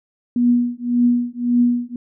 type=tone with tremolo; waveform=sine; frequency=242.1 Hz; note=B3; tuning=34 cents flat; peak=-10 dBFS; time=0.36-1.96 s; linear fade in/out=2 ms; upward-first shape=triangle; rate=1.8 Hz; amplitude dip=100%; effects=none